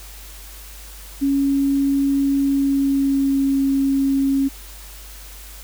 sine tone with pitch glide, 277.2 to 273.2 Hz, C#4 to C#4, 0 to -25 cents, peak -15 dBFS, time 1.21-4.49 s, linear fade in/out 20 ms, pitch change -25 cents, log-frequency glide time 2.42-3.6 s, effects added 50 Hz sine -38 dBFS peak until 5.63 s + white hiss -41 dBFS RMS until 5.63 s

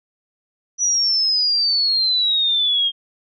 sine exponential sweep, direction down, 5920 to 3213 Hz, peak -15 dBFS, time 0.78-2.92 s, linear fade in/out 50 ms, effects none

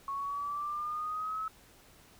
sine exponential sweep, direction up, 1100 to 1300 Hz, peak -33 dBFS, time 0.08-1.48 s, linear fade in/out 2 ms, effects pink hiss -59 dBFS RMS until 2.19 s

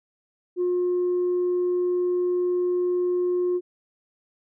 sine tone, 357.8 Hz, F4, 42 cents sharp, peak -19 dBFS, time 0.56-3.61 s, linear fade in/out 50 ms, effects tanh soft clip ceiling -18 dBFS

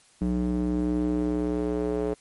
square tone with band-pass filter sweep, 60.7 Hz, B1, 29 cents flat, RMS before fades -26 dBFS, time 0.21-2.14 s, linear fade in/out 5 ms, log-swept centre 230 to 440 Hz, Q 2.9, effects white hiss -58 dBFS RMS until 2.2 s + MP3 48 kbps

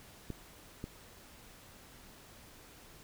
clicks, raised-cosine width 3 ms, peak -26 dBFS, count 2, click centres 0.303 / 0.841 s, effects pink hiss -56 dBFS RMS until 3.03 s

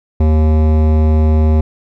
sine tone with hard clipping, 77.78 Hz, D#2, in tune, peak -10 dBFS, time 0.2-1.61 s, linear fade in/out 5 ms, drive 16 dB, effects none

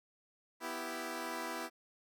10% pulse chord, E minor, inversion second, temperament equal, 246.9 / 329.6 / 392 Hz, B3 / E4 / G4, 0 / 0 / 0 cents, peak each -36 / -33 / -37 dBFS, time 0.6-1.7 s, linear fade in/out 50 ms, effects none

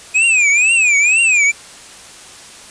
square tone with vibrato, 2489 Hz, D#7, in tune, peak -10 dBFS, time 0.14-1.52 s, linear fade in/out 20 ms, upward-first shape triangle, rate 2.1 Hz, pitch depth 200 cents each way, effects white hiss -37 dBFS RMS until 2.7 s + resampled to 22050 Hz

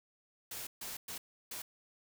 white noise bursts at uneven times, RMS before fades -43 dBFS, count 4, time 0.51-0.67 / 0.81-0.97 / 1.08-1.18 / 1.51-1.62 s, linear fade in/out 5 ms, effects none

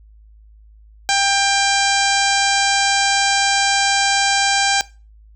harmonic tone, 793 Hz, G5, 20 cents sharp, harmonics 1 / 2 / 3 / 4 / 5 / 6 / 7 / 8 / 9 / 10, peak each -18 / -21 / -23 / -24 / -25 / -26 / -26 / -27 / -28 / -28 dBFS, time 1.09-4.81 s, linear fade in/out 0 ms, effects noise-tail reverb RT60 0.3 s tail -19 dB re dry + added 53 Hz sine -43 dBFS peak until 5.35 s

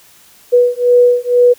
sine beating tone pair, 488.1 / 490.2 Hz, B4 / B4, -20 / -13 cents, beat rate 2.1 Hz, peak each -10 dBFS, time 0.52-1.54 s, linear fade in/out 20 ms, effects white hiss -45 dBFS RMS until 1.58 s

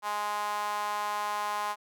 sawtooth tone with high-pass filter, 207.7 Hz, G#3, in tune, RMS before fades -32 dBFS, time 0.02-1.76 s, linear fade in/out 50 ms, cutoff 940 Hz, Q 6, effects none

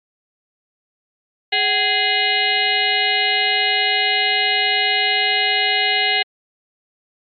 harmonic tone with a mistuned harmonic, 415.3 Hz, G#4, in tune, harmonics 1 / 2 / 4 / 5 / 6 / 7 / 8 / 9 / 10, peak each -29 / -23 / -25 / -20 / -28 / -20 / -30 / -26 / -25 dBFS, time 1.52-6.23 s, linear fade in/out 10 ms, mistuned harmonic 2, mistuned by -150 cents, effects MP3 48 kbps

